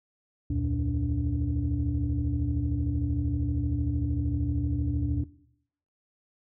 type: tone cluster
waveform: sine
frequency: 71.5 / 84.5 / 118.3 / 288.8 Hz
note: D2 / E2 / A#2 / D4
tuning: -46 / +43 / +26 / -29 cents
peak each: -30 dBFS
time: 0.5-5.24 s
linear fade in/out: 5 ms
effects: noise-tail reverb RT60 0.7 s tail -17 dB re dry + tanh soft clip ceiling -18 dBFS